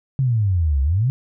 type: exponential two-way sweep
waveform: sine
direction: down then up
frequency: 138.59 to 65.41 to 138.59 Hz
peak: -15 dBFS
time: 0.19-1.1 s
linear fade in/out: 0 ms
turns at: 0.82 s
effects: none